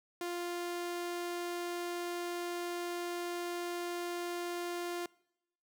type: tone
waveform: sawtooth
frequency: 349.2 Hz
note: F4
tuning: in tune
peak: -32 dBFS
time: 0.21-5.06 s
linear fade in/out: 2 ms
effects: noise-tail reverb RT60 0.8 s tail -24 dB re dry